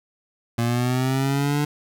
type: linear sweep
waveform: 25% pulse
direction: up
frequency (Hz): 116.1 to 148.2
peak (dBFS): -16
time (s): 0.58-1.65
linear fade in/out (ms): 5
effects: none